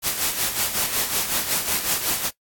white noise with tremolo, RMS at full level -21 dBFS, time 0.02-2.31 s, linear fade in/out 50 ms, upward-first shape sine, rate 5.4 Hz, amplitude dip 60%, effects noise-tail reverb RT60 0.1 s tail -20 dB re dry + AAC 64 kbps

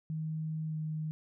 sine tone with pitch glide, 157.4 to 155.77 Hz, D#3 to D#3, +20 to +2 cents, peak -33 dBFS, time 0.1-1.11 s, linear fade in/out 0 ms, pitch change -18 cents, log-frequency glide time 0.67-0.76 s, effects none

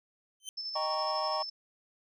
20% pulse tone with exponential growth, 3086 Hz, G7, 28 cents flat, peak -29 dBFS, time 0.4-0.49 s, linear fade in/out 1 ms, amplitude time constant 19 ms
sine tone with tremolo, 5274 Hz, E8, in tune, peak -34 dBFS, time 0.57-1.5 s, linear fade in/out 10 ms, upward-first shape square, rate 12 Hz, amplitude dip 35%
triangle chord, Eb dominant seventh, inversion none, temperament equal with one note detuned, 618.7 / 784 / 932.3 / 1108.7 Hz, Eb5 / G5 / Bb5 / Db6, -10 / 0 / 0 / 0 cents, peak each -33 / -35 / -35 / -33 dBFS, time 0.75-1.43 s, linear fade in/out 10 ms
effects none

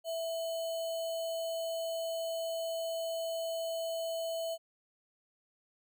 sine tone with sample-and-hold, 659.3 Hz, E5, in tune, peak -33 dBFS, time 0.04-4.58 s, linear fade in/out 50 ms, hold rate 3675 Hz, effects none

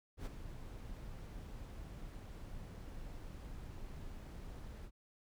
brown noise with ADSR envelope, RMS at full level -39 dBFS, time 0.17-4.91 s, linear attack 88 ms, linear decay 23 ms, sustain -9 dB, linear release 59 ms, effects none

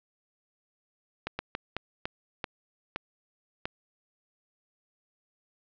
slowing click train, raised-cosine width 0.3 ms, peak -15 dBFS, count 8, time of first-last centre 1.27-3.655 s, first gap 120 ms, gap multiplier 1.34, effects low-pass 4000 Hz 12 dB/octave

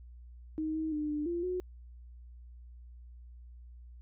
sine tone with pitch steps, 312.6 / 316.3 / 300.9 / 298.1 / 344.2 / 364.2 Hz, D#4 / D#4 / D4 / D4 / F4 / F#4, +8 / +29 / +42 / +26 / -25 / -27 cents, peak -31 dBFS, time 0.58-1.6 s, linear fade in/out 0 ms, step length 170 ms, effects added 60 Hz sine -48 dBFS peak until 4.01 s

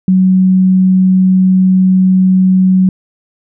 sine tone, 186.7 Hz, F#3, 16 cents sharp, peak -5 dBFS, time 0.08-2.89 s, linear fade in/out 2 ms, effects none

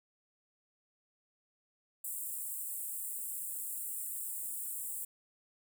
pink high-pass noise, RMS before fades -40 dBFS, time 2.04-5.05 s, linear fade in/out 5 ms, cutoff 7700 Hz, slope 96 dB/octave, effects none

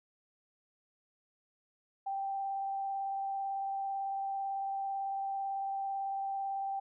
sine tone with vibrato, 784 Hz, G5, in tune, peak -33 dBFS, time 2.06-6.8 s, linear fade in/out 10 ms, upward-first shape sine, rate 18 Hz, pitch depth 10 cents each way, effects none

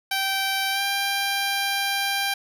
10% pulse tone with pitch glide, 778 to 793 Hz, G5 to G5, -13 to +20 cents, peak -14 dBFS, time 0.11-2.34 s, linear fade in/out 5 ms, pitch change +33 cents, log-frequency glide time 0.71-0.82 s, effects none

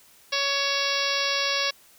harmonic tone with a mistuned harmonic, 559 Hz, C#5, 14 cents sharp, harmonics 1 / 2 / 3 / 4 / 5 / 6 / 7 / 8 / 9 / 10, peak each -32 / -32 / -32 / -32 / -32 / -32 / -32 / -32 / -32 / -32 dBFS, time 0.32-1.71 s, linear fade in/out 10 ms, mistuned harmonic 5, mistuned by -35 cents, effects white hiss -55 dBFS RMS until 1.98 s

